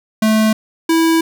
square tone pair in turn, 217.9 / 327.3 Hz, A3 / E4, -17 / -12 cents, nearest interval perfect fifth, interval 705 cents, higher second, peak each -11 dBFS, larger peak neither, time 0.22-0.53 / 0.89-1.21 s, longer second, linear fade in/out 5 ms, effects none

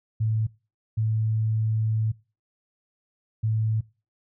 sine tone bursts at uneven times, 110 Hz, A2, in tune, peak -21 dBFS, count 3, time 0.2-0.47 / 0.97-2.12 / 3.43-3.81 s, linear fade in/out 10 ms, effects noise-tail reverb RT60 0.3 s tail -21 dB re dry

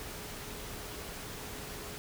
sine tone in noise, 419.5 Hz, G#4, 17 cents sharp, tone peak -52 dBFS, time 0-1.98 s, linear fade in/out 0 ms, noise pink, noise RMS -43 dBFS, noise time 0-1.98 s, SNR -12 dB, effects none

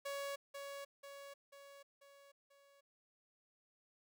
sawtooth tone with echo, 560 Hz, C#5, 18 cents sharp, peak -37 dBFS, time 0.05-0.36 s, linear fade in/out 10 ms, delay 490 ms, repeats 5, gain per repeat -5 dB, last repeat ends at 2.81 s, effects none

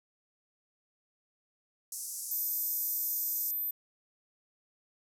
white band-pass noise, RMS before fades -40 dBFS, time 1.92-3.51 s, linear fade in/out 2 ms, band 5500 to 13000 Hz, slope 48 dB/octave
sine tone, 13670 Hz, G#9, 49 cents sharp, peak -31 dBFS, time 2.31-3.71 s, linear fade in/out 5 ms
effects none

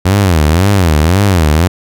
sawtooth tone with vibrato, 87.31 Hz, F2, in tune, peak -3 dBFS, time 0.05-1.68 s, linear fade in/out 10 ms, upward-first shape sine, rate 1.9 Hz, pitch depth 270 cents each way, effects none

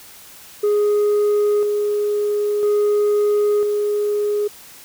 sine tone with tremolo, 415.3 Hz, G#4, in tune, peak -11 dBFS, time 0.63-4.48 s, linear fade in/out 10 ms, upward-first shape square, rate 0.5 Hz, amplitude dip 40%, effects tanh soft clip ceiling -13 dBFS + white hiss -42 dBFS RMS until 4.84 s

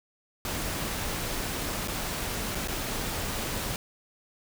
pink noise with dropouts, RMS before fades -32 dBFS, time 0.45-3.76 s, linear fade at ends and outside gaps 1 ms, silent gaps 1.875-1.882 / 2.549-2.553 / 2.675-2.683 s, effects none

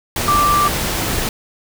sine tone in noise, 1174.7 Hz, D6, in tune, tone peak -12 dBFS, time 0.28-0.68 s, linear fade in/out 2 ms, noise pink, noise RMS -20 dBFS, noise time 0.16-1.29 s, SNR +5 dB, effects none

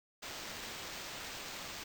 violet noise with sample-and-hold, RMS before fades -45 dBFS, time 0.22-1.84 s, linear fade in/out 10 ms, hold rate 11025 Hz, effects none

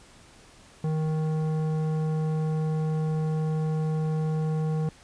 triangle tone with tanh clipping, 156.5 Hz, D#3, 10 cents sharp, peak -26 dBFS, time 0.84-4.89 s, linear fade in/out 2 ms, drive 17 dB, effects pink hiss -53 dBFS RMS until 5.03 s + resampled to 22050 Hz

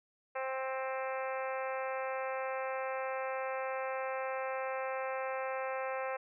harmonic tone, 263.3 Hz, C4, 11 cents sharp, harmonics 2 / 3 / 4 / 5 / 6 / 7 / 8 / 9 / 10, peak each -37 / -41 / -43 / -45 / -47 / -48 / -49 / -50 / -51 dBFS, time 0.35-6.17 s, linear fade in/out 10 ms, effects none

